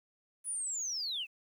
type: linear sweep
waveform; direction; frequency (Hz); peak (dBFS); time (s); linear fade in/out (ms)
sine; down; 10100 to 2489; -33; 0.44-1.27; 50
effects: tanh soft clip ceiling -29 dBFS + 11-bit